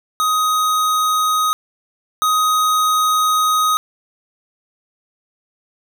square tone pair in turn, 1254 / 1254 Hz, D#6 / D#6, +13 / +13 cents, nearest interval unison, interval 0 cents, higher neither, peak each -15 / -14 dBFS, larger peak second, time 0.2-1.53 / 2.22-3.77 s, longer second, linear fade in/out 0 ms, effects none

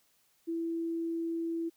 sine tone, 332 Hz, E4, 12 cents sharp, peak -31 dBFS, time 0.47-1.7 s, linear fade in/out 20 ms, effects white hiss -70 dBFS RMS until 1.76 s

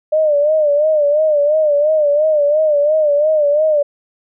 sine tone with vibrato, 601 Hz, D5, 40 cents sharp, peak -10 dBFS, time 0.12-3.83 s, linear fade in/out 10 ms, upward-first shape sine, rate 2.9 Hz, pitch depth 82 cents each way, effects none

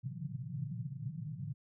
pink band-pass noise, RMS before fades -41 dBFS, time 0.03-1.54 s, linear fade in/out 20 ms, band 110 to 180 Hz, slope 96 dB/octave, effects none

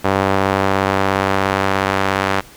sawtooth tone with band-pass filter sweep, 97 Hz, G2, 18 cents flat, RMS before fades -17 dBFS, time 0.04-2.41 s, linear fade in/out 10 ms, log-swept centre 850 to 1400 Hz, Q 0.77, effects pink hiss -42 dBFS RMS until 2.56 s

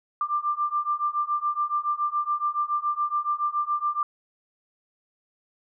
sine beating tone pair, 1183 / 1190.1 Hz, D6 / D6, +12 / +23 cents, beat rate 7.1 Hz, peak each -27 / -26 dBFS, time 0.21-4.03 s, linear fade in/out 2 ms, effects none

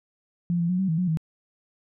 sine tone with pitch steps, 173.4 / 169.9 / 181.6 / 191 / 160.8 / 181.5 / 159.6 Hz, F3 / F3 / F#3 / G3 / E3 / F#3 / D#3, -12 / -47 / -32 / -45 / -43 / -33 / +44 cents, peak -21 dBFS, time 0.5-1.172 s, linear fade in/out 0 ms, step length 96 ms, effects none

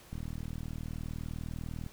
click train, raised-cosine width 5 ms, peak -27 dBFS, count 70, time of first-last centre 0.13-1.864 s, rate 39.8 Hz, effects pink hiss -56 dBFS RMS until 1.92 s

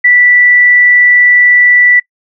sine tone, 1966 Hz, B6, 8 cents flat, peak -3 dBFS, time 0.04-2 s, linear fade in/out 10 ms, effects noise-tail reverb RT60 0.1 s tail -23 dB re dry

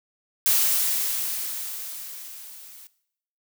blue noise with level ramp, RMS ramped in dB -19 to -46 dBFS, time 0.46-2.87 s, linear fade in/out 0 ms, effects noise-tail reverb RT60 0.7 s tail -18 dB re dry

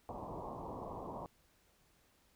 white low-pass noise, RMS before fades -45 dBFS, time 0.09-1.26 s, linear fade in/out 0 ms, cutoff 1100 Hz, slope 96 dB/octave, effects pink hiss -71 dBFS RMS until 2.35 s

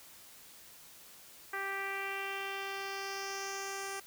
10% pulse tone with low-pass filter sweep, 392 Hz, G4, in tune, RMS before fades -39 dBFS, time 1.53-4 s, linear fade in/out 5 ms, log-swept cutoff 1800 to 8800 Hz, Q 2.6, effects white hiss -55 dBFS RMS until 4.06 s

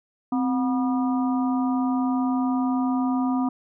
harmonic tone with a mistuned harmonic, 242.9 Hz, B3, 29 cents flat, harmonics 1 / 3 / 4 / 5, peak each -21 / -31 / -33 / -35 dBFS, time 0.32-3.49 s, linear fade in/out 5 ms, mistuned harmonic 1, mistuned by +110 cents, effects none

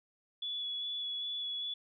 sine tone with vibrato, 3410 Hz, G#7, 45 cents sharp, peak -35 dBFS, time 0.42-1.74 s, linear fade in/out 5 ms, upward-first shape square, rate 2.5 Hz, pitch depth 11 cents each way, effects none

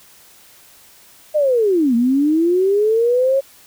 sine linear two-way sweep, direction down then up, 622.3 to 227.9 to 551 Hz, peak -12 dBFS, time 1.34-3.41 s, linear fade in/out 20 ms, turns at 1.95 s, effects white hiss -47 dBFS RMS until 3.66 s

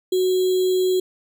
sine tone with sample-and-hold, 370 Hz, F#4, in tune, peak -16 dBFS, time 0.12-1 s, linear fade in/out 5 ms, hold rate 3675 Hz, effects none

